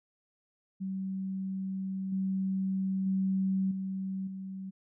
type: tone with level steps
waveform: sine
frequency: 191 Hz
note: G3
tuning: 45 cents flat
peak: -32 / -28 / -26 / -32 / -37 dBFS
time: 0.8-4.71 s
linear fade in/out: 20 ms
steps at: 2.12 / 3.06 / 3.71 / 4.27 s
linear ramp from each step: 5 ms
effects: none